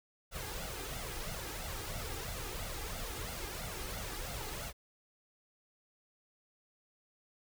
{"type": "noise with flanger", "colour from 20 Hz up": "pink", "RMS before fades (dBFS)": -41, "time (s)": [0.31, 4.73], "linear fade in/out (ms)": 50, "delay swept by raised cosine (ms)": [1.4, 2.5], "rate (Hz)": 3, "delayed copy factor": 0.65, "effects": []}